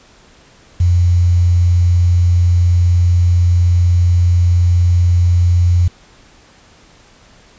sine tone with quantisation, 87.9 Hz, F2, 12 cents sharp, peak -8 dBFS, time 0.8-5.88 s, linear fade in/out 5 ms, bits 6, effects pink hiss -46 dBFS RMS until 7.58 s + resampled to 16000 Hz

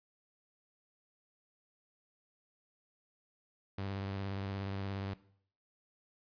sawtooth tone with vibrato, 98 Hz, G2, in tune, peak -33 dBFS, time 3.78-5.14 s, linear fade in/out 5 ms, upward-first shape square, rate 17 Hz, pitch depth 25 cents each way, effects noise-tail reverb RT60 0.6 s tail -18 dB re dry + resampled to 11025 Hz

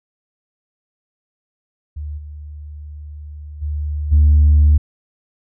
sine tone with level steps, 74.5 Hz, D2, 25 cents sharp, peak -24 / -30 / -19 / -6 dBFS, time 1.96-4.78 s, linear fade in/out 10 ms, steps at 2.17 / 3.61 / 4.11 s, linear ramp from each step 20 ms, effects tanh soft clip ceiling -5 dBFS

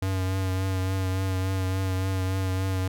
square tone with vibrato, 94.4 Hz, F#2, 35 cents sharp, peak -25 dBFS, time 0.02-2.88 s, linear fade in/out 5 ms, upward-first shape triangle, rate 3.5 Hz, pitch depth 29 cents each way, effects none

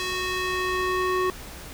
square tone with band-pass filter sweep, 368.8 Hz, F#4, 6 cents flat, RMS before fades -26 dBFS, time 0-1.3 s, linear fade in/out 0 ms, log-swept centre 3600 to 970 Hz, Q 0.81, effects added 60 Hz sine -44 dBFS peak until 1.73 s + pink hiss -41 dBFS RMS until 1.73 s

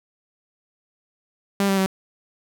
sawtooth tone with pitch steps, 198.4 / 194.54 / 190.76 Hz, G3 / G3 / G3, +21 / -13 / -47 cents, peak -14 dBFS, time 1.6-1.861 s, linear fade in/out 2 ms, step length 87 ms, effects none

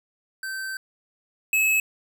square tone pair in turn, 1549 / 2585 Hz, G6 / E7, -21 / -34 cents, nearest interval major sixth, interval 887 cents, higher second, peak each -30 / -19 dBFS, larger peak second, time 0.43-0.77 / 1.53-1.8 s, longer first, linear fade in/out 2 ms, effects none

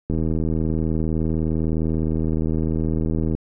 click train, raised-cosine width 3 ms, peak -11 dBFS, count 260, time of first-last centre 0.1-3.35 s, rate 79.7 Hz, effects none

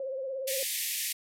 sine tone with vibrato, 532 Hz, C5, 29 cents sharp, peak -32 dBFS, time 0-0.63 s, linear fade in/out 2 ms, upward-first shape triangle, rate 17 Hz, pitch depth 70 cents each way
white band-pass noise, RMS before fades -33 dBFS, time 0.47-1.13 s, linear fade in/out 10 ms, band 1800 to 15000 Hz, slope 96 dB/octave
effects none

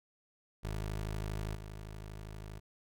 20% pulse tone with level steps, 52.5 Hz, G#1, 19 cents sharp, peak -31 / -39 dBFS, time 0.63-2.6 s, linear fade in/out 20 ms, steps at 1.54 s, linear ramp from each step 20 ms, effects none

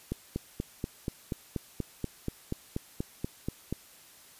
click train, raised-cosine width 3 ms, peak -18 dBFS, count 16, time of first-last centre 0.12-3.726 s, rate 4.16 Hz, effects white hiss -55 dBFS RMS until 4.39 s + resampled to 32000 Hz

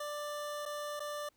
25% pulse tone with dropouts, 590 Hz, D5, 8 cents sharp, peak -34 dBFS, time 0-1.29 s, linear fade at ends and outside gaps 5 ms, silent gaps 0.655-0.659 / 0.996-1.002 s, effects pink hiss -73 dBFS RMS until 1.36 s

